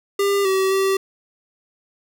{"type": "tone with pitch steps", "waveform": "square", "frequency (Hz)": [399.7, 382.5, 386.7], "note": ["G4", "G4", "G4"], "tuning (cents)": [34, -42, -24], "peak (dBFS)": -17, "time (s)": [0.19, 0.97], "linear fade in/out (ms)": 5, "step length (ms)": 260, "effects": []}